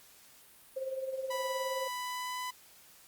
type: tone with tremolo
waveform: sine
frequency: 528 Hz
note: C5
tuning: 16 cents sharp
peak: -31 dBFS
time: 0.76-1.88 s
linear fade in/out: 10 ms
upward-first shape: triangle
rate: 19 Hz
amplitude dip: 70%
type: tone with pitch glide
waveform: sawtooth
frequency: 987.8 to 1001 Hz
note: B5 to B5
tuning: 0 to +23 cents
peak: -32 dBFS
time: 1.3-2.51 s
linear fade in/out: 10 ms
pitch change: +23 cents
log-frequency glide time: 1.66-2.4 s
effects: white hiss -58 dBFS RMS until 3.07 s + Opus 48 kbps